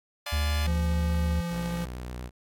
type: chord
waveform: 10% pulse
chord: D diminished seventh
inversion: none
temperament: just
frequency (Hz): 587.3 / 704.8 / 845.8 / 1014.9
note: D5 / F5 / Ab5 / Cb6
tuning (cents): 0 / +16 / +31 / +47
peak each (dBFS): -28 / -31 / -30 / -33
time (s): 0.26-0.67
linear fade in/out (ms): 5
type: tone with pitch glide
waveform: triangle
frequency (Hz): 74.8 to 75.67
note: D2 to D#2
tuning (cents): +32 to -48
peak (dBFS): -22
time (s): 0.32-1.41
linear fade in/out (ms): 10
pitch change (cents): +20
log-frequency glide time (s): 0.64-0.78
type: tone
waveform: square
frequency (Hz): 171.6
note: F3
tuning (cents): -30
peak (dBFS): -30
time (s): 0.66-1.86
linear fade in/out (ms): 20
type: tone with vibrato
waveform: sawtooth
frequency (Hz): 61.74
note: B1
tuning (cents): 0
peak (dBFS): -31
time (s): 1.49-2.31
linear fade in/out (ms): 50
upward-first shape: triangle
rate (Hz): 8.6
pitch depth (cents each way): 37
effects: AAC 64 kbps